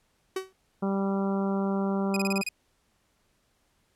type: tone with exponential decay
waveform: 45% pulse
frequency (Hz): 378.7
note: F#4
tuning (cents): +40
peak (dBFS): -25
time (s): 0.36-0.53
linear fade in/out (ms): 5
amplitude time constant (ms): 35
type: harmonic tone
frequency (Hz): 195.9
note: G3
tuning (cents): -1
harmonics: 1 / 2 / 3 / 4 / 5 / 6 / 7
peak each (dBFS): -26 / -32 / -36 / -38 / -40 / -42 / -43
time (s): 0.82-2.42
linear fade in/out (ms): 10
type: tone bursts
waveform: sawtooth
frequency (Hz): 2489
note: D#7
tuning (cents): 0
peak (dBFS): -25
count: 7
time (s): 2.14-2.489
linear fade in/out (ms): 2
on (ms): 25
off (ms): 29
effects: pink hiss -70 dBFS RMS until 3.95 s + low-pass 12000 Hz 12 dB/octave